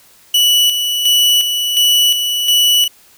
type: tone with tremolo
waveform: 40% pulse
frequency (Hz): 2953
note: F#7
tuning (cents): -4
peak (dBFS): -8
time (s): 0.34-2.88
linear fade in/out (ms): 5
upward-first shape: square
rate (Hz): 1.4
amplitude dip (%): 50
effects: white hiss -47 dBFS RMS until 3.17 s